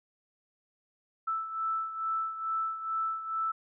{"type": "beating tone pair", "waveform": "sine", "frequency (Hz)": [1318.5, 1320.8], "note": ["E6", "E6"], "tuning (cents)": [0, 3], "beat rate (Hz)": 2.3, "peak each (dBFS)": [-31, -37], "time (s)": [1.27, 3.52], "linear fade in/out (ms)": 10, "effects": []}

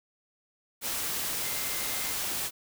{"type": "tone in noise", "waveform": "sine", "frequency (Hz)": 2087, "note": "C7", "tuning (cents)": -5, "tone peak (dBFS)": -43, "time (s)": [1.4, 2.16], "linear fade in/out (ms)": 50, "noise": "white", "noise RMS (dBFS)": -32, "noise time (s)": [0.81, 2.51], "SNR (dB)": -14, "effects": []}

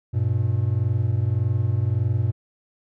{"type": "tone pair together", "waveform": "triangle", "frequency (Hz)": [98.2, 119.91], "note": ["G2", "A#2"], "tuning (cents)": [4, 49], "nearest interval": "minor third", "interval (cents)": 345, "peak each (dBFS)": -20, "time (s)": [0.13, 2.32], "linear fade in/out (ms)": 20, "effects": []}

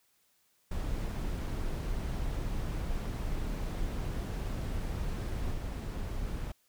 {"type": "noise with level steps", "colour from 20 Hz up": "brown", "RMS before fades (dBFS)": [-34, -36], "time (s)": [0.71, 6.52], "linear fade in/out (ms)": 5, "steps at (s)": 5.51, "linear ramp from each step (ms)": 20, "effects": ["white hiss -71 dBFS RMS until 6.68 s"]}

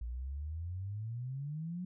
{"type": "exponential sweep", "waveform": "sine", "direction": "up", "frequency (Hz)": [56.6, 185], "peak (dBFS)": -37, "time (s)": [0.01, 1.85], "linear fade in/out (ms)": 5, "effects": []}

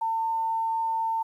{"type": "tone", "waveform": "sine", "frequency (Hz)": 901, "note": "A5", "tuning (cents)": 41, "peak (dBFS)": -24, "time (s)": [0.01, 1.23], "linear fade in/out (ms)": 10, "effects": ["10-bit"]}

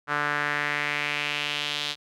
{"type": "tone with band-pass filter sweep", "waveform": "sawtooth", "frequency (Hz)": 146.83, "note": "D3", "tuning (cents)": 0, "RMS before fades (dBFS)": -28, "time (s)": [0.07, 1.96], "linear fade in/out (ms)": 50, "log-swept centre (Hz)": [1400, 3700], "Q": 2.8, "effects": []}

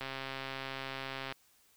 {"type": "click train", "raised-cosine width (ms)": 0.3, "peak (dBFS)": -23, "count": 177, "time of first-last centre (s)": [0.01, 1.323], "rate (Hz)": 134, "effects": ["white hiss -67 dBFS RMS until 1.76 s"]}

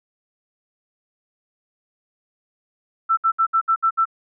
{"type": "tone bursts", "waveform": "sine", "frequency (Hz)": 1332, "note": "E6", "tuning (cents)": 18, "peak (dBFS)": -14, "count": 7, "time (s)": [3.09, 4.055], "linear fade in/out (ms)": 20, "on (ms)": 83, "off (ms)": 64, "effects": []}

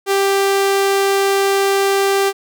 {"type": "tone", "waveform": "sawtooth", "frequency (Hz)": 393.4, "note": "G4", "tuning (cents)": 6, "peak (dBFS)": -9, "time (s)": [0.06, 2.33], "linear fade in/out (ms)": 50, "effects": []}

